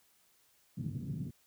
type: band-pass noise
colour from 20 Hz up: pink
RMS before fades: -39 dBFS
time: 0.77-1.31 s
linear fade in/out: 10 ms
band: 120 to 210 Hz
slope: 24 dB/octave
effects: white hiss -69 dBFS RMS until 1.46 s